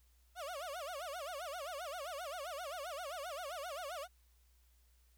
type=tone with vibrato; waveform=30% pulse; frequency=636 Hz; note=D#5; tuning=38 cents sharp; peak=-39 dBFS; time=0.35-4.08 s; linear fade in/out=50 ms; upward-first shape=sine; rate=7.6 Hz; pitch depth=260 cents each way; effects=added 60 Hz sine -66 dBFS peak until 5.17 s + white hiss -75 dBFS RMS until 5.17 s